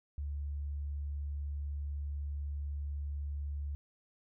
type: tone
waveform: sine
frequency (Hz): 72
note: D2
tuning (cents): -34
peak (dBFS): -35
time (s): 0.18-3.75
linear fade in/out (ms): 0
effects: none